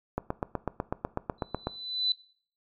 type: click train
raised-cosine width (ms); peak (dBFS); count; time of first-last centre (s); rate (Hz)
1; -14; 13; 0.18-1.671; 8.05
type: tone with exponential growth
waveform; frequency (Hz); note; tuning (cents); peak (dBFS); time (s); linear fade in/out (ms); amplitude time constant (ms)
sine; 3999; B7; +21; -21; 1.38-2.12; 2; 160
effects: noise-tail reverb RT60 0.5 s tail -19 dB re dry + MP3 96 kbps